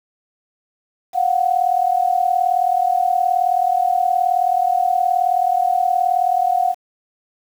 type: tone pair together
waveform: sine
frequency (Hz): 708.1 / 747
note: F5 / F#5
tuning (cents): +24 / +16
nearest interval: minor second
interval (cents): 92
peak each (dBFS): -17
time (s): 1.13-6.75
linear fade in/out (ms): 50
effects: 7-bit